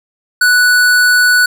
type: tone with hard clipping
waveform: sine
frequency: 1480 Hz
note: F#6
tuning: in tune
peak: -8 dBFS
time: 0.41-1.46 s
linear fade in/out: 5 ms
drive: 18 dB
effects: none